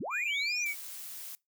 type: linear sweep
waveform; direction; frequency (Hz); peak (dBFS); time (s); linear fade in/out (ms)
sine; up; 108.5 to 6160; -34; 0-0.65; 10
type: tone with vibrato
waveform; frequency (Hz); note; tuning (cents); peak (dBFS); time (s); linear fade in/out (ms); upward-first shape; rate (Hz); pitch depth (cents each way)
triangle; 2349; D7; 0; -29; 0.1-0.75; 50; sine; 2.7; 76
type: noise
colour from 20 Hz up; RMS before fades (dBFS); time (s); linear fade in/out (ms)
blue; -43; 0.66-1.35; 0
effects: noise-tail reverb RT60 0.2 s tail -23 dB re dry